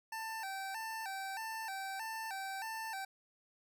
25% pulse tone with vibrato, 830.6 Hz, G#5, in tune, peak -36 dBFS, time 0.12-3.05 s, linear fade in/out 5 ms, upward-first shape square, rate 1.6 Hz, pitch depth 120 cents each way, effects none

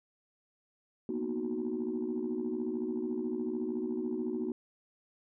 sine chord, B major seventh, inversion third, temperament equal, 233.1 / 246.9 / 311.1 / 370 Hz, A#3 / B3 / D#4 / F#4, 0 / 0 / 0 / 0 cents, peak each -37 / -37 / -37 / -35 dBFS, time 1.09-4.52 s, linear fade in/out 2 ms, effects tanh soft clip ceiling -25 dBFS

